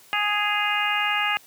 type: harmonic tone with a mistuned harmonic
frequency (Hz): 415.3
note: G#4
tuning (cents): 0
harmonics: 2 / 3 / 4 / 5 / 6 / 7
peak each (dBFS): -28 / -28 / -28 / -28 / -28 / -28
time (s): 0.13-1.37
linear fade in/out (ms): 0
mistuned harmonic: 7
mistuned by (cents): -47
effects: white hiss -52 dBFS RMS until 1.46 s + high-pass 100 Hz 12 dB/octave